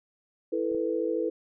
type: chord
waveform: sine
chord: E suspended fourth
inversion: none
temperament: equal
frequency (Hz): 329.6 / 440 / 493.9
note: E4 / A4 / B4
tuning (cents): 0 / 0 / 0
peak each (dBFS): -30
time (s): 0.52-1.3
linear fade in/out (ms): 10
type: clicks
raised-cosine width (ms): 2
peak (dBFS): -38 / -32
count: 2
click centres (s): 0.717 / 0.748
effects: none